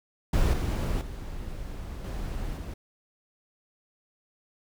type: noise with level steps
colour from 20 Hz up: brown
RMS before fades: -22 / -27 / -37 / -33 / -36 dBFS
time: 0.33-2.74 s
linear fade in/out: 5 ms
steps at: 0.53 / 1.01 / 2.04 / 2.57 s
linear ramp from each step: 5 ms
effects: none